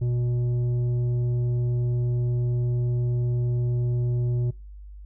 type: tone with tanh clipping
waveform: triangle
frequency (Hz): 121.5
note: B2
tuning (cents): -28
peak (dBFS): -23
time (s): 0.01-4.51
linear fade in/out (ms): 10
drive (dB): 11
effects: noise-tail reverb RT60 0.3 s tail -24 dB re dry + added 50 Hz sine -39 dBFS peak until 5.05 s